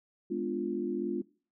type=chord; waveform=sine; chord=G# diminished seventh; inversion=none; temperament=equal with one note detuned; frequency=207.7 / 249.4 / 293.7 / 349.2 Hz; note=G#3 / B3 / D4 / F4; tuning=0 / +17 / 0 / 0 cents; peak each=-37 / -37 / -37 / -33 dBFS; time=0.3-1.22 s; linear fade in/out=10 ms; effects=noise-tail reverb RT60 0.4 s tail -21 dB re dry